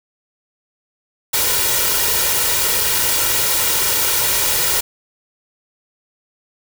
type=noise with comb filter; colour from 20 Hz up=white; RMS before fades=-17 dBFS; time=1.33-4.81 s; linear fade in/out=10 ms; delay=2.1 ms; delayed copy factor=+0.6; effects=none